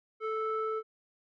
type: tone with low-pass filter sweep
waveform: square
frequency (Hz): 438.8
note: A4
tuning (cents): -5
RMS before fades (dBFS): -33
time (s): 0.2-0.83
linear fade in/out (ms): 50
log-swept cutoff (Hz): 1700 to 1100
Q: 3.2
effects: none